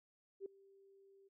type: tone with ADSR envelope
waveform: sine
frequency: 392 Hz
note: G4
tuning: in tune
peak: -40 dBFS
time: 0.4-1.29 s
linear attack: 58 ms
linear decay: 4 ms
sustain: -23 dB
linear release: 21 ms
effects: none